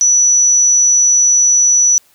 sine tone, 5920 Hz, F#8, in tune, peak -7 dBFS, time 0.01-1.98 s, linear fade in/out 0 ms, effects white hiss -52 dBFS RMS until 2.14 s

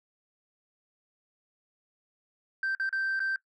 sine tone with dropouts, 1563 Hz, G6, 6 cents flat, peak -25 dBFS, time 2.63-3.36 s, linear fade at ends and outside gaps 2 ms, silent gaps 2.75-2.798 / 2.892-2.927 / 3.194-3.202 s, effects noise-tail reverb RT60 0.1 s tail -20 dB re dry + tanh soft clip ceiling -25 dBFS

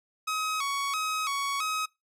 sawtooth tone with vibrato, 1191 Hz, D6, 24 cents sharp, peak -24 dBFS, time 0.27-1.86 s, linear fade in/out 10 ms, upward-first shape square, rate 1.5 Hz, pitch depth 110 cents each way, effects noise-tail reverb RT60 0.2 s tail -23 dB re dry + low-pass 12000 Hz 12 dB/octave

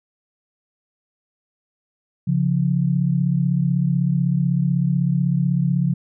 sine tone pair together, 138.59 / 174.61 Hz, C#3 / F3, 0 / 0 cents, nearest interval major third, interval 400 cents, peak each -19 dBFS, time 2.27-5.94 s, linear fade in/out 10 ms, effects none

